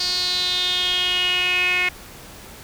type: tone with band-pass filter sweep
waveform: sawtooth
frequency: 361.7 Hz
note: F#4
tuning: 39 cents flat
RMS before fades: -21 dBFS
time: 0-1.89 s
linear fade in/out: 5 ms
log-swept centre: 4600 to 2300 Hz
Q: 7.3
effects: pink hiss -41 dBFS RMS until 2.63 s